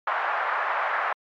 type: band-pass noise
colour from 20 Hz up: white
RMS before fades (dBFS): -26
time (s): 0.07-1.13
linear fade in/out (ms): 5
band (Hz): 680 to 1600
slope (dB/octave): 24
effects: MP3 96 kbps